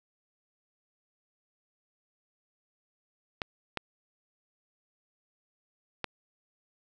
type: clicks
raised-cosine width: 0.3 ms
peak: -15 dBFS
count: 3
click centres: 3.418 / 3.773 / 6.043 s
effects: none